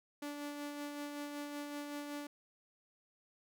sawtooth tone with tremolo, 290.7 Hz, D4, 18 cents flat, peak -36 dBFS, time 0.22-2.27 s, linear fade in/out 5 ms, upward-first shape sine, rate 5.3 Hz, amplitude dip 35%, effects none

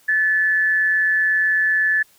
sine tone with amplitude modulation, 1736 Hz, A6, 24 cents flat, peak -13 dBFS, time 0.08-2.03 s, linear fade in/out 10 ms, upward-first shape sine, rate 178 Hz, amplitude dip 40%, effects white hiss -55 dBFS RMS until 2.18 s

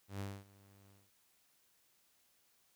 sawtooth tone with ADSR envelope, 99 Hz, G2, 18 cents sharp, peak -35 dBFS, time 0.08-1.11 s, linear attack 120 ms, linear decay 240 ms, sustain -23 dB, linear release 210 ms, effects white hiss -73 dBFS RMS until 2.75 s

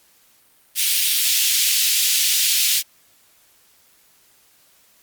pink high-pass noise, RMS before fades -18 dBFS, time 0.75-2.83 s, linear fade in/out 50 ms, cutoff 2800 Hz, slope 24 dB/octave, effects white hiss -56 dBFS RMS until 5.02 s + Opus 48 kbps

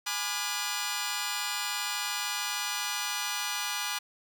10% pulse chord, G# diminished seventh, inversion none, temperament just, 830.6 / 996.7 / 1196.1 / 1435.3 Hz, G#5 / B5 / D6 / F6, 0 / +16 / +31 / +47 cents, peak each -28 dBFS, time 0.06-3.99 s, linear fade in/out 10 ms, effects none

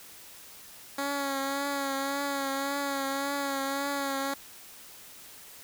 10% pulse tone with vibrato, 277.2 Hz, C#4, in tune, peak -21 dBFS, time 0.98-4.34 s, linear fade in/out 5 ms, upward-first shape triangle, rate 1.8 Hz, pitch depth 39 cents each way, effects white hiss -49 dBFS RMS until 5.63 s

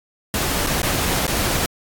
pink noise with dropouts, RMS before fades -21 dBFS, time 0.34-1.66 s, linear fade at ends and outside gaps 1 ms, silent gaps 0.665-0.67 / 0.818-0.83 / 1.268-1.278 s, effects AAC 64 kbps

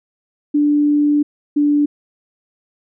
sine tone pair in turn, 293.7 / 292.4 Hz, D4 / D4, 0 / -7 cents, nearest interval unison, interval 7 cents, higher first, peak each -11 dBFS, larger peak neither, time 0.54-1.23 / 1.56-1.86 s, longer first, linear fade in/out 10 ms, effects none

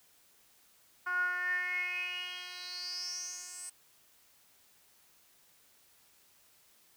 10% pulse tone with band-pass filter sweep, 360.3 Hz, F#4, 46 cents flat, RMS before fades -37 dBFS, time 1.06-3.7 s, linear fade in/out 10 ms, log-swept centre 1300 to 8400 Hz, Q 10, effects white hiss -65 dBFS RMS until 6.96 s

